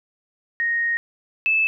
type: tone pair in turn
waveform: sine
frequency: 1864.7 / 2621 Hz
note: A#6 / E7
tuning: 0 / -11 cents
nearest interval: tritone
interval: 589 cents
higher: second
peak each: -19 / -16 dBFS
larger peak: second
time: 0.6-0.97 / 1.46-1.67 s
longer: first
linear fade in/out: 0 ms
effects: none